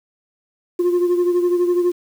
sine beating tone pair, 352.1 / 364.1 Hz, F4 / F#4, +14 / -28 cents, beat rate 12 Hz, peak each -13 / -20 dBFS, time 0.79-1.92 s, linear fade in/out 10 ms, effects tanh soft clip ceiling -12 dBFS + 7-bit

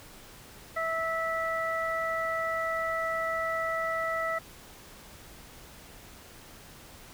harmonic tone, 654 Hz, E5, 14 cents flat, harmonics 1 / 2 / 3, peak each -32 / -32 / -33 dBFS, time 0.76-4.39 s, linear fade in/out 10 ms, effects pink hiss -50 dBFS RMS until 7.13 s

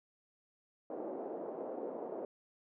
white band-pass noise, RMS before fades -42 dBFS, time 0.9-2.25 s, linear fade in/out 2 ms, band 290 to 620 Hz, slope 24 dB/octave, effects none

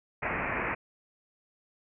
white low-pass noise, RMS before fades -32 dBFS, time 0.22-0.75 s, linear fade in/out 10 ms, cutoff 2500 Hz, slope 96 dB/octave, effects none

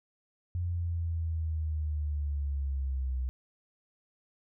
sine linear sweep, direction down, 88.4 to 63 Hz, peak -29 dBFS, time 0.55-3.29 s, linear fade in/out 0 ms, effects none

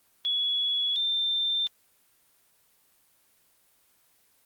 sine tone pair in turn, 3379 / 3579 Hz, G#7 / A7, +29 / +29 cents, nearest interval minor second, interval 100 cents, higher second, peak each -24 dBFS, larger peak neither, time 0.25-0.96 / 0.96-1.67 s, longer neither, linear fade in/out 0 ms, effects white hiss -65 dBFS RMS until 4.45 s + Opus 24 kbps

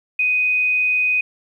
sine tone, 2497 Hz, D#7, 6 cents sharp, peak -15 dBFS, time 0.19-1.21 s, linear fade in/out 5 ms, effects 9-bit

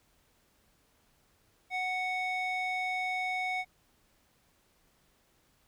square tone with band-pass filter, 740 Hz, F#5, in tune, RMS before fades -33 dBFS, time 1.7-3.65 s, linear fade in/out 50 ms, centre 1700 Hz, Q 7.5, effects pink hiss -69 dBFS RMS until 5.67 s

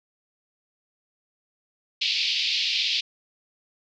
white band-pass noise, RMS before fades -25 dBFS, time 2.01-3.01 s, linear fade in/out 10 ms, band 2400 to 4800 Hz, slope 48 dB/octave, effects none

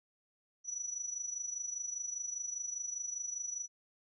sine tone with amplitude modulation, 5900 Hz, F#8, 6 cents flat, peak -34 dBFS, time 0.64-3.68 s, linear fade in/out 50 ms, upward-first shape sine, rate 25 Hz, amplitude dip 70%, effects none

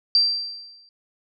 sine tone with exponential decay, 4702 Hz, D8, 1 cent sharp, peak -12 dBFS, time 0.15-0.89 s, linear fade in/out 1 ms, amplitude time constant 160 ms, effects none

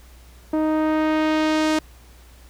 sawtooth tone with low-pass filter sweep, 311.1 Hz, D#4, in tune, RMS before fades -20 dBFS, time 0.53-1.79 s, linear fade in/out 5 ms, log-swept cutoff 780 to 8200 Hz, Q 0.76, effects added 60 Hz sine -45 dBFS peak until 2.49 s + pink hiss -52 dBFS RMS until 2.49 s

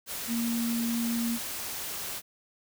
sine tone in noise, 233.1 Hz, A#3, in tune, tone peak -27 dBFS, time 0.27-1.39 s, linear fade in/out 50 ms, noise white, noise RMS -36 dBFS, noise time 0.06-2.22 s, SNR +6 dB, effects none

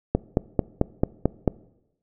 click train, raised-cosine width 2 ms, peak -5 dBFS, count 7, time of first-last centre 0.15-1.477 s, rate 4.52 Hz, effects noise-tail reverb RT60 0.9 s tail -21 dB re dry

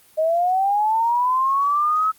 sine linear sweep, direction up, 618 to 1297 Hz, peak -16 dBFS, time 0.17-2.12 s, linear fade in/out 20 ms, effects white hiss -53 dBFS RMS until 2.18 s + Opus 32 kbps

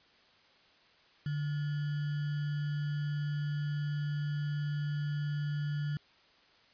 sine tone with sample-and-hold, 146.9 Hz, D3, 1 cent sharp, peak -31 dBFS, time 1.26-5.97 s, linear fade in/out 2 ms, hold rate 1575 Hz, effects white hiss -63 dBFS RMS until 6.73 s + resampled to 11025 Hz

